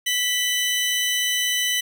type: tone pair together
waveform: sawtooth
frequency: 1970 / 3013 Hz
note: B6 / F#7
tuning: -5 / +31 cents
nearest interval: perfect fifth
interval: 736 cents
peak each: -21 / -19 dBFS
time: 0.06-1.81 s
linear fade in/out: 10 ms
effects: none